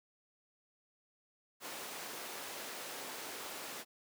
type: high-pass noise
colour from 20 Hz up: pink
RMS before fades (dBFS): -45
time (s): 1.6-3.85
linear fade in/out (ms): 50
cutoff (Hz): 380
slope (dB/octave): 12
effects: none